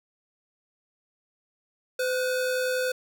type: tone pair together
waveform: square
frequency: 508.9 / 1456 Hz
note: C5 / F#6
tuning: -48 / -28 cents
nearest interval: octave + tritone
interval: 1820 cents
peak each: -26 / -33 dBFS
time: 1.99-2.92 s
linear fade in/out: 5 ms
effects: none